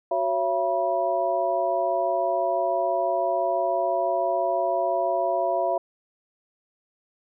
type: tone cluster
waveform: sine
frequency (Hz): 371.3 / 550 / 676 / 970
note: F#4 / C#5 / E5 / B5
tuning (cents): +6 / -14 / +43 / -31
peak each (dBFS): -31 / -28 / -23 / -30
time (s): 0.11-5.78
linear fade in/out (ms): 5
effects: none